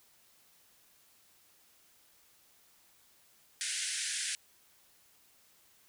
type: band-pass noise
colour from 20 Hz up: white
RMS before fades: -36 dBFS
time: 3.61-4.35 s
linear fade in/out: 0 ms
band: 1500 to 10000 Hz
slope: 96 dB/octave
effects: white hiss -65 dBFS RMS until 5.88 s